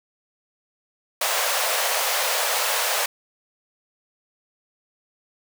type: high-pass noise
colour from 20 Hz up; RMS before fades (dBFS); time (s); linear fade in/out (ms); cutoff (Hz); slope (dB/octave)
pink; -23; 1.21-3.06; 5; 510; 48
effects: none